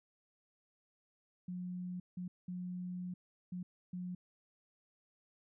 sine tone bursts at uneven times, 180.1 Hz, F#3, 46 cents flat, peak -39 dBFS, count 5, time 1.48-2 / 2.17-2.28 / 2.48-3.14 / 3.52-3.63 / 3.93-4.15 s, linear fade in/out 5 ms, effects none

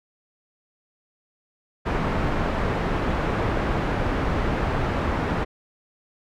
pink low-pass noise, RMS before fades -24 dBFS, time 1.85-5.45 s, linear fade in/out 20 ms, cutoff 1600 Hz, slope 12 dB/octave, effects none

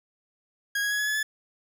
40% pulse tone with pitch steps, 1643 / 1659.2 / 1675.6 / 1692.1 / 1708.8 / 1725.7 Hz, G#6 / G#6 / G#6 / G#6 / G#6 / A6, -19 / -2 / +15 / +32 / +49 / -34 cents, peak -24 dBFS, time 0.75-1.23 s, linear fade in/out 5 ms, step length 80 ms, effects none

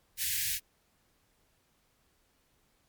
white band-stop noise, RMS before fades -32 dBFS, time 0.17-0.6 s, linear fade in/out 50 ms, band 140 to 1600 Hz, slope 96 dB/octave, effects pink hiss -71 dBFS RMS until 2.88 s + MP3 96 kbps

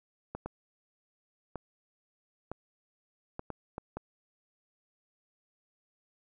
clicks, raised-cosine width 1 ms, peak -23 dBFS, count 8, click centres 0.35 / 0.46 / 1.557 / 2.516 / 3.394 / 3.503 / 3.781 / 3.97 s, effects none

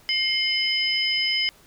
sine tone cluster, 2125 / 3033 / 5070 Hz, C7 / F#7 / D#8, +26 / +42 / +32 cents, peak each -25 dBFS, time 0.09-1.49 s, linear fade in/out 0 ms, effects pink hiss -54 dBFS RMS until 1.66 s

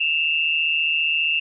sine tone pair together, 2637 / 2792 Hz, E7 / F7, 0 / -1 cents, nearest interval minor second, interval 99 cents, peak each -21 dBFS, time 0-1.4 s, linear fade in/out 10 ms, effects none

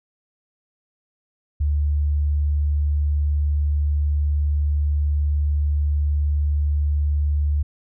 sine tone, 73.42 Hz, D2, in tune, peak -17 dBFS, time 1.6-7.63 s, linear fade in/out 10 ms, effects none

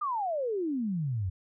sine exponential sweep, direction down, 1244.5 to 86.9 Hz, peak -28 dBFS, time 0.01-1.3 s, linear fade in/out 10 ms, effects none

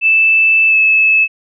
sine tone with pitch glide, 2637 to 2604 Hz, E7 to E7, 0 to -22 cents, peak -7 dBFS, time 0.01-1.28 s, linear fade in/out 50 ms, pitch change -22 cents, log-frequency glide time 0.68-0.76 s, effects none

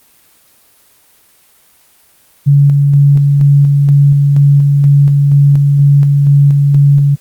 sine tone with tremolo, 141.9 Hz, C#3, 41 cents sharp, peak -3 dBFS, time 2.46-7.16 s, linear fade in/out 20 ms, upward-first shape square, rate 2.1 Hz, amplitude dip 25%, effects white hiss -48 dBFS RMS until 7.2 s + Opus 24 kbps

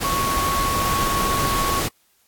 sine tone in noise, 1108 Hz, C#6, 1 cent flat, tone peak -21 dBFS, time 0.03-1.81 s, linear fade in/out 20 ms, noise pink, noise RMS -24 dBFS, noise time 0-1.89 s, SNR 0 dB, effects white hiss -62 dBFS RMS until 2.27 s + AAC 64 kbps

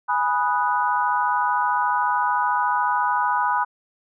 sine chord, G# minor seventh, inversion none, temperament equal with one note detuned, 830.6 / 984.3 / 1244.5 / 1480 Hz, G#5 / B5 / D#6 / F#6, 0 / -6 / 0 / 0 cents, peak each -25 / -21 / -26 / -27 dBFS, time 0.08-3.65 s, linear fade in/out 20 ms, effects none

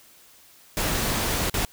pink noise with dropouts, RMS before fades -25 dBFS, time 0.77-1.65 s, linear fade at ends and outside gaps 1 ms, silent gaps 1.498-1.541 s, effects white hiss -53 dBFS RMS until 1.72 s

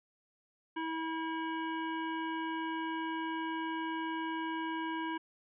harmonic tone, 323.4 Hz, E4, 33 cents flat, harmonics 1 / 3 / 5 / 7 / 9 / 10, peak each -37 / -38 / -43 / -49 / -49 / -59 dBFS, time 0.76-5.18 s, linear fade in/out 10 ms, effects none

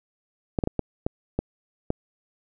clicks, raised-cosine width 2 ms, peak -10 dBFS, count 7, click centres 0.588 / 0.638 / 0.674 / 0.793 / 1.065 / 1.39 / 1.904 s, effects none

